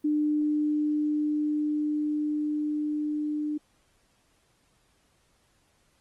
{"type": "tone with level ramp", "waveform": "sine", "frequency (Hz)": 300, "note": "D4", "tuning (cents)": 37, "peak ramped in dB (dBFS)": [-22, -27], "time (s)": [0.04, 3.58], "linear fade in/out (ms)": 10, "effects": ["pink hiss -67 dBFS RMS until 6 s", "Opus 24 kbps"]}